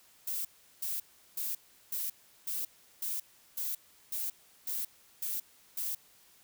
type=noise bursts; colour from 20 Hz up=violet; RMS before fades=-35 dBFS; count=11; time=0.27-5.95 s; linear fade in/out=5 ms; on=180 ms; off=370 ms; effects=white hiss -62 dBFS RMS until 6.43 s